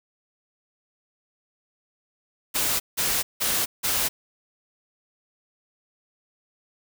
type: noise bursts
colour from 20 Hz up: white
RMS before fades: -24 dBFS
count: 4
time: 2.54-4.09 s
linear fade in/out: 20 ms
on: 260 ms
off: 170 ms
effects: none